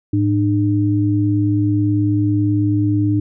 sine tone pair together, 106.63 / 301.6 Hz, G#2 / D4, +46 / +46 cents, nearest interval octave + tritone, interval 1800 cents, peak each -16 dBFS, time 0.13-3.2 s, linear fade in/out 5 ms, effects none

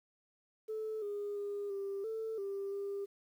sine tone with pitch steps, 435.7 / 409.6 / 406.4 / 395.3 / 444.1 / 395.5 / 399.4 Hz, A4 / G#4 / G#4 / G4 / A4 / G4 / G4, -17 / -24 / -38 / +15 / +16 / +15 / +32 cents, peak -35 dBFS, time 0.68-3.06 s, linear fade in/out 20 ms, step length 340 ms, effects tanh soft clip ceiling -33 dBFS + 11-bit

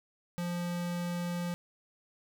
square tone, 174.6 Hz, F3, in tune, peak -33 dBFS, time 0.38-1.54 s, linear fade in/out 0 ms, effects none

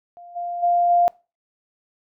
sine tone with level steps, 698.5 Hz, F5, in tune, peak -39 / -25 / -15 / -13 dBFS, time 0.17-1.08 s, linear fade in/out 0 ms, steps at 0.35 / 0.62 / 0.89 s, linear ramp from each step 20 ms, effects noise-tail reverb RT60 0.3 s tail -24 dB re dry

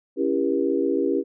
sine chord, C# diminished seventh, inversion none, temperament just, 277.2 / 332.6 / 399.1 / 479 Hz, C#4 / E4 / G4 / Bb4, 0 / +16 / +31 / +47 cents, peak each -25 / -25 / -24 / -27 dBFS, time 0.16-1.24 s, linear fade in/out 50 ms, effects none

